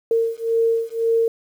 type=beating tone pair; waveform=sine; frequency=456 / 457.9 Hz; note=A#4 / A#4; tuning=-38 / -31 cents; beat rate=1.9 Hz; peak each=-20 dBFS; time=0.11-1.28 s; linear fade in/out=2 ms; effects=8-bit